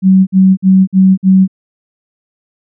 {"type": "tone bursts", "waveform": "sine", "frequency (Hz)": 189.4, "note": "F#3", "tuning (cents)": 41, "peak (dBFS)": -3, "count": 5, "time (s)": [0.02, 1.478], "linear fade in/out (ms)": 50, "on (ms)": 250, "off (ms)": 52, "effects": []}